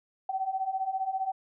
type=beating tone pair; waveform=sine; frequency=754 / 769 Hz; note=F#5 / G5; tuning=+32 / -33 cents; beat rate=15 Hz; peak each=-33 / -30 dBFS; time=0.29-1.32 s; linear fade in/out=5 ms; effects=none